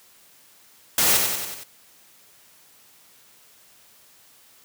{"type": "noise with echo", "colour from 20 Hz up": "white", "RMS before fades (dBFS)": -19, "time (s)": [0.98, 1.17], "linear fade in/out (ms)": 2, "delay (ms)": 93, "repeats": 5, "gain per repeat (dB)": -4, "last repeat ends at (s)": 1.635, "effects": ["white hiss -54 dBFS RMS until 4.64 s", "high-pass 80 Hz 12 dB/octave"]}